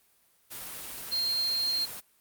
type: tone in noise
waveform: sine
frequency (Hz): 4200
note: C8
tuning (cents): +6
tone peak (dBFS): -26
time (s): 1.11-1.86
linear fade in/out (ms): 20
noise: white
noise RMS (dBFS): -40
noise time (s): 0.5-2.01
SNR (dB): +11
effects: white hiss -66 dBFS RMS until 2.2 s + Opus 32 kbps